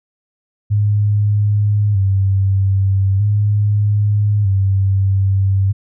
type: tone with vibrato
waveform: sine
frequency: 100.4 Hz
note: G2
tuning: 42 cents sharp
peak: -11 dBFS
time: 0.7-5.73 s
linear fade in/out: 20 ms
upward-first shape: square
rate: 0.4 Hz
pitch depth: 57 cents each way
effects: none